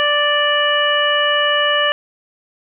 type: harmonic tone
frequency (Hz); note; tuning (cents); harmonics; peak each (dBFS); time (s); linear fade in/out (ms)
587.3; D5; 0; 1 / 2 / 3 / 4 / 5; -19 / -20 / -18 / -29 / -18; 0-1.92; 0
effects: none